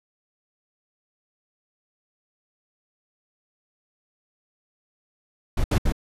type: noise bursts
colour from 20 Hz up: brown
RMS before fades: -20 dBFS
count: 3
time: 5.57-5.923 s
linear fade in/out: 5 ms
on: 71 ms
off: 70 ms
effects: resampled to 32000 Hz